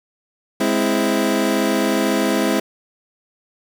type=chord; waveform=25% pulse; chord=Ab augmented; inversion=none; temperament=equal; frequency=207.7 / 261.6 / 329.6 Hz; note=Ab3 / C4 / E4; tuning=0 / 0 / 0 cents; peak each=-17 dBFS; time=0.6-2.6 s; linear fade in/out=5 ms; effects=none